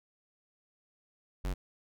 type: tone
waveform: square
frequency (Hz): 46.66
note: F#1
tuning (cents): +15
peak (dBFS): -32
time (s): 1.44-1.54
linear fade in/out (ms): 10
effects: none